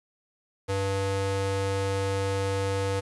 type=ring-modulated tone; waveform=square; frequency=196 Hz; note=G3; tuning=in tune; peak=-23 dBFS; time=0.68-3.01 s; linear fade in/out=20 ms; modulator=293 Hz; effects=resampled to 24000 Hz + 9-bit